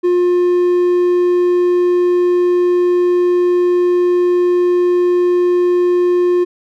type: tone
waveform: triangle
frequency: 355.3 Hz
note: F4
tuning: 30 cents sharp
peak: -8 dBFS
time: 0.03-6.45 s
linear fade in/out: 20 ms
effects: none